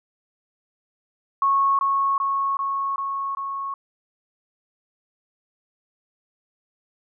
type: tone with echo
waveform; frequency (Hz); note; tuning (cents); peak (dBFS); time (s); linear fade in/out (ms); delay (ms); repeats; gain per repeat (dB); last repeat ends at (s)
sine; 1100; C#6; -14; -16; 1.42-1.79; 2; 390; 5; -2; 3.74
effects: none